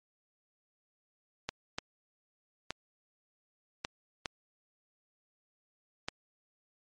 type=clicks; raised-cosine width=0.2 ms; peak=-16 dBFS; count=6; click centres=1.49 / 1.785 / 2.706 / 3.849 / 4.258 / 6.085 s; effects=MP3 48 kbps